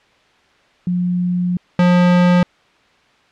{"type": "tone pair in turn", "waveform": ["sine", "square"], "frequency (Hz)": [178.4, 177.78], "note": ["F3", "F3"], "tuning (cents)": [37, 31], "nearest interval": "unison", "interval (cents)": 6, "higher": "first", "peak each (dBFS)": [-15, -10], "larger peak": "second", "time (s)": [[0.87, 1.57], [1.79, 2.43]], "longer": "first", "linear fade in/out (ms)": 2, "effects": ["white hiss -53 dBFS RMS until 3.31 s", "low-pass 3000 Hz 12 dB/octave"]}